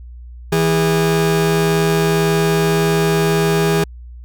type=tone pair together; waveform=40% pulse; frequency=163.47 / 408.6 Hz; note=E3 / G#4; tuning=-14 / -28 cents; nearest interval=octave + major third; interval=1586 cents; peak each=-15 dBFS; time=0.52-3.84 s; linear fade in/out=5 ms; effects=added 60 Hz sine -32 dBFS peak until 4.24 s